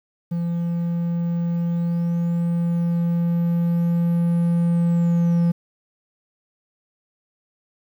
triangle tone with level ramp, 170.7 Hz, F3, 39 cents flat, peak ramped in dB -19 to -13 dBFS, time 0.31-5.52 s, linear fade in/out 10 ms, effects 9-bit

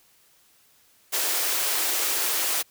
white high-pass noise, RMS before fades -25 dBFS, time 1.12-2.63 s, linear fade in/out 20 ms, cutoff 310 Hz, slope 48 dB/octave, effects white hiss -60 dBFS RMS until 2.7 s

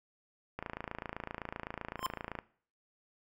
click train, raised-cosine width 0.5 ms, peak -23 dBFS, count 51, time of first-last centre 0.59-2.389 s, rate 27.8 Hz
square tone with exponential growth, 1046.5 Hz, C6, in tune, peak -28 dBFS, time 1.97-2.06 s, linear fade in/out 0 ms, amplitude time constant 18 ms
effects noise-tail reverb RT60 0.5 s tail -19 dB re dry

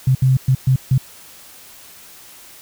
sine tone bursts at uneven times, 130.81 Hz, C3, in tune, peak -10 dBFS, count 5, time 0.07-0.15 / 0.22-0.37 / 0.48-0.55 / 0.67-0.76 / 0.91-0.98 s, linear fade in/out 5 ms, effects white hiss -42 dBFS RMS until 2.61 s

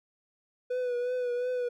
triangle tone with vibrato, 493.9 Hz, B4, in tune, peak -26 dBFS, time 0.7-1.69 s, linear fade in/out 10 ms, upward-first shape triangle, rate 2.8 Hz, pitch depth 43 cents each way, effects none

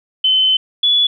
sine tone pair in turn, 3054 / 3422 Hz, G7 / A7, -46 / -49 cents, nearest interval major second, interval 197 cents, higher second, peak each -10 dBFS, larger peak neither, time 0.24-0.57 / 0.83-1.07 s, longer first, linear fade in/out 5 ms, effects none

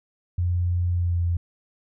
sine tone with pitch glide, 88.2 to 86.19 Hz, F2 to F2, +18 to -22 cents, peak -20 dBFS, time 0.38-1.37 s, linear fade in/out 5 ms, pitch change -40 cents, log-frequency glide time 0.91-1.22 s, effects none

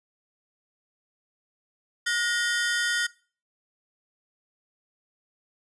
sawtooth ring-modulated tone, 1657 Hz, G#6, 4 cents flat, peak -17 dBFS, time 2.06-3.07 s, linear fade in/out 10 ms, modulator 215 Hz, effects noise-tail reverb RT60 0.4 s tail -22 dB re dry + resampled to 22050 Hz

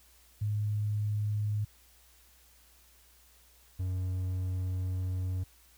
sine / triangle tone pair in turn, 105 / 92.13 Hz, G#2 / F#2, +19 / -7 cents, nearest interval major second, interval 226 cents, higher first, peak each -28 dBFS, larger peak neither, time 0.41-1.65 / 3.79-5.44 s, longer second, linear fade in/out 10 ms, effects added 60 Hz sine -63 dBFS peak until 5.77 s + white hiss -62 dBFS RMS until 5.77 s

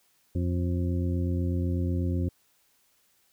harmonic tone, 88.1 Hz, F2, 16 cents sharp, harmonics 1 / 2 / 3 / 4 / 6, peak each -26 / -33 / -33 / -37 / -43 dBFS, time 0.35-2.29 s, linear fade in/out 5 ms, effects white hiss -67 dBFS RMS until 3.32 s

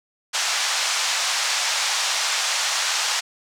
white band-pass noise, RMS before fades -23 dBFS, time 0.33-3.21 s, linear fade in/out 20 ms, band 700 to 6900 Hz, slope 24 dB/octave, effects none

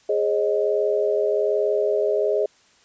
sine chord, Ab suspended fourth, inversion none, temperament equal with one note detuned, 415.3 / 541.1 / 622.3 Hz, Ab4 / Db5 / Eb5, 0 / -42 / 0 cents, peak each -21 / -25 / -23 dBFS, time 0.09-2.46 s, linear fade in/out 5 ms, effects white hiss -57 dBFS RMS until 2.84 s + resampled to 16000 Hz

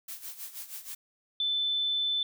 blue noise with tremolo, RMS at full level -39 dBFS, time 0.08-0.95 s, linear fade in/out 5 ms, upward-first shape sine, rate 6.3 Hz, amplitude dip 75%
sine tone, 3520 Hz, A7, in tune, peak -26 dBFS, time 1.4-2.23 s, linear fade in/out 2 ms
effects none

